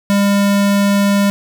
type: tone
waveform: square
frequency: 200.8 Hz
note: G3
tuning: 42 cents sharp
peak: -11 dBFS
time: 0.1-1.3 s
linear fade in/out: 0 ms
effects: 7-bit

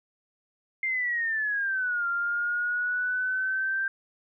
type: exponential two-way sweep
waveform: sine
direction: down then up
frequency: 2116 to 1387 to 1576 Hz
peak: -25 dBFS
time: 0.83-3.88 s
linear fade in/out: 2 ms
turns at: 2.07 s
effects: none

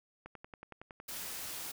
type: click train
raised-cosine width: 0.5 ms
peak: -32 dBFS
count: 9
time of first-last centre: 0.26-1.001 s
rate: 10.8 Hz
type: noise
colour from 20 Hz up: white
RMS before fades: -42 dBFS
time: 1.08-1.72 s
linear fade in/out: 10 ms
effects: none

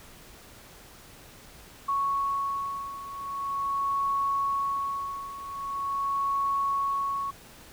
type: beating tone pair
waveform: sine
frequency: 1108 / 1108.43 Hz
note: C#6 / C#6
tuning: -1 / 0 cents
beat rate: 0.43 Hz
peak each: -32 / -28 dBFS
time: 1.88-7.31 s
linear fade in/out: 10 ms
effects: pink hiss -50 dBFS RMS until 7.72 s

